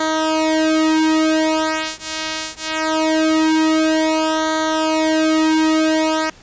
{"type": "tone with flanger", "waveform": "sawtooth", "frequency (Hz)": 315.7, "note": "D#4", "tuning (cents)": 25, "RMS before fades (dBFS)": -17, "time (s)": [0, 6.3], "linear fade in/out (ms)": 5, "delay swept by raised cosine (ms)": [0.38, 3.28], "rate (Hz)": 0.22, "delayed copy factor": -1, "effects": ["pink hiss -45 dBFS RMS until 6.42 s", "resampled to 16000 Hz"]}